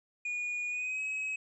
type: tone with pitch glide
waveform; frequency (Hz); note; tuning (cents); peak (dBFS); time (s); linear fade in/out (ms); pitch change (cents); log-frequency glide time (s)
triangle; 2448 to 2553; D#7 to D#7; -29 to +44; -31; 0.25-1.36; 5; +73; 0.69-1.02
effects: resampled to 24000 Hz